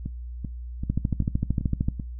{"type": "two click trains", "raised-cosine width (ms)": 5, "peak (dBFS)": [-18, -11], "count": [6, 14], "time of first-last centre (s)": [[0.06, 1.998], [0.9, 1.885]], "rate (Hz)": [2.58, 13.2], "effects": ["noise-tail reverb RT60 0.2 s tail -20 dB re dry", "added 60 Hz sine -33 dBFS peak until 2.19 s"]}